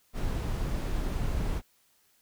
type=noise; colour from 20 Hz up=brown; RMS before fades=-30 dBFS; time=0.13-1.62 s; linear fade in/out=50 ms; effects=white hiss -67 dBFS RMS until 2.21 s